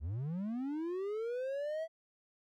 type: linear sweep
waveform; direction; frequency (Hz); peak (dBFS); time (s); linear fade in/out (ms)
triangle; up; 65.41 to 659.3; -33; 0-1.88; 50
effects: none